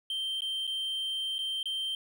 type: tone with dropouts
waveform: triangle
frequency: 3136 Hz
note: G7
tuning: in tune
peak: -29 dBFS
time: 0.1-1.95 s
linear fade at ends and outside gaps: 2 ms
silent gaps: 0.407-0.419 / 0.669-0.675 / 1.383-1.389 / 1.63-1.656 s
effects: 11-bit